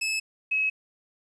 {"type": "tone pair in turn", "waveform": ["sawtooth", "sine"], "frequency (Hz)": [2600, 2566], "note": ["E7", "E7"], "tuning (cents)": [-24, -47], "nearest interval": "unison", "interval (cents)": 23, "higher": "first", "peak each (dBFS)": -22, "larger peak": "neither", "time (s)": [[0.01, 0.2], [0.51, 0.7]], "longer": "neither", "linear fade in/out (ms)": 10, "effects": ["resampled to 22050 Hz", "10-bit"]}